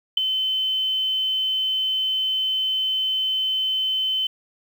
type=tone with ADSR envelope; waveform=sine; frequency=3060 Hz; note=G7; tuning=42 cents flat; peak=-11 dBFS; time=0.17-4.27 s; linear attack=6 ms; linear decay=4 ms; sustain=-9 dB; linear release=4 ms; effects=8-bit